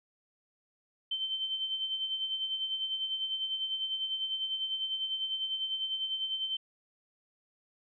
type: tone with tremolo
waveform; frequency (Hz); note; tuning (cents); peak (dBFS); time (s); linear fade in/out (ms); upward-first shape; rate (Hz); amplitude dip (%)
sine; 3096; G7; -22; -29; 1.11-6.57; 5; sine; 10; 55
effects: none